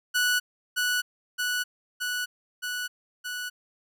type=tone with echo; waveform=sawtooth; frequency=1476 Hz; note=F#6; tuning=5 cents flat; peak=-18 dBFS; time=0.14-0.4 s; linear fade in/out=20 ms; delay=620 ms; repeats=5; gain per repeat=-2 dB; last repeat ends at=3.5 s; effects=none